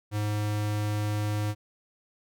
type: tone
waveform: square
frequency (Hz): 105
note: G#2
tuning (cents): +19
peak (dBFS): -27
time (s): 0.11-1.55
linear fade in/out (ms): 50
effects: none